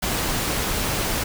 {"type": "noise", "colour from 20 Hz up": "pink", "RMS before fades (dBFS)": -24, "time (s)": [0.02, 1.24], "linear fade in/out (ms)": 10, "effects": []}